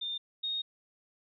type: tone pair in turn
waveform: sine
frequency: 3614 / 3720 Hz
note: A7 / A#7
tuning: +46 / -4 cents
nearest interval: minor second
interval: 50 cents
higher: second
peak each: -33 / -31 dBFS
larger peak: second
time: 0.01-0.18 / 0.43-0.62 s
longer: second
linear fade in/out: 10 ms
effects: none